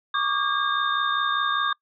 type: tone cluster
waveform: sine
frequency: 1132 / 1197 / 1619 / 3644 Hz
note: C#6 / D6 / G#6 / A#7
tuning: +36 / +33 / -45 / -40 cents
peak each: -26 / -26 / -27 / -29 dBFS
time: 0.14-1.73 s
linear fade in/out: 5 ms
effects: noise-tail reverb RT60 0.1 s tail -25 dB re dry